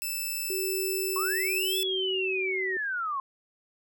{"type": "tone", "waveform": "5% pulse", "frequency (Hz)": 2637, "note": "E7", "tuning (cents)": 0, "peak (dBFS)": -21, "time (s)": [0.02, 1.83], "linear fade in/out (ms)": 0}
{"type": "tone with tremolo", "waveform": "sine", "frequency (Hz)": 378.2, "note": "F#4", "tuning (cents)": 38, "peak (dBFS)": -29, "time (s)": [0.5, 2.77], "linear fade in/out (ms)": 2, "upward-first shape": "sine", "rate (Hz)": 0.75, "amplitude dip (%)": 30}
{"type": "linear two-way sweep", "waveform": "sine", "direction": "up then down", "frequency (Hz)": [1046.5, 3471, 1046.5], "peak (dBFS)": -28, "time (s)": [1.16, 3.2], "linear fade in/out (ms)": 2, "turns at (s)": 1.79}
{"effects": []}